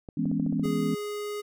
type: clicks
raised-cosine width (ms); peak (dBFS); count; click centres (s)
2; -26; 8; 0.088 / 0.256 / 0.315 / 0.398 / 0.464 / 0.526 / 0.596 / 0.655
type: chord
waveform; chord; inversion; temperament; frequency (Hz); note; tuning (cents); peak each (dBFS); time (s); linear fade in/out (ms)
sine; C# minor seventh; first; equal; 164.81 / 207.7 / 246.9 / 277.2; E3 / G#3 / B3 / C#4; 0 / 0 / 0 / 0; -30; 0.17-0.95; 5
type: tone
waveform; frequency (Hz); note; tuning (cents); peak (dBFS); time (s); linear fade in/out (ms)
square; 415.3; G#4; 0; -32; 0.63-1.42; 20
effects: none